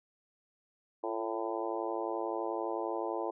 harmonic tone with a mistuned harmonic, 111.5 Hz, A2, 23 cents sharp, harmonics 3 / 4 / 5 / 6 / 7 / 8 / 9, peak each -38 / -39 / -40 / -41 / -41 / -42 / -43 dBFS, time 1.03-3.31 s, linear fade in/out 10 ms, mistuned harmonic 3, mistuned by +39 cents, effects none

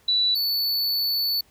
sine / square tone pair in turn, 3953 / 4467 Hz, B7 / C#8, +1 / +12 cents, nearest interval major second, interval 211 cents, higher second, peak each -18 / -22 dBFS, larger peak first, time 0.08-0.35 / 0.35-1.41 s, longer second, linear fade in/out 5 ms, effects pink hiss -59 dBFS RMS until 1.5 s

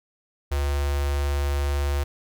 square tone with notch filter, 71 Hz, C#2, 42 cents sharp, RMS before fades -24 dBFS, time 0.51-2.04 s, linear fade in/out 10 ms, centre 220 Hz, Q 1.5, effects none

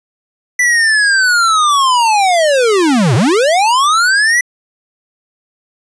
square linear two-way sweep, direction down then up, 1991 to 103.83 to 1991 Hz, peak -9 dBFS, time 0.59-4.41 s, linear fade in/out 5 ms, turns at 3.15 s, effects resampled to 22050 Hz + 8-bit

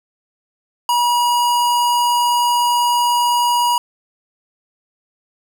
square tone, 963 Hz, B5, 44 cents flat, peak -14 dBFS, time 0.89-3.78 s, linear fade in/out 2 ms, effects 8-bit

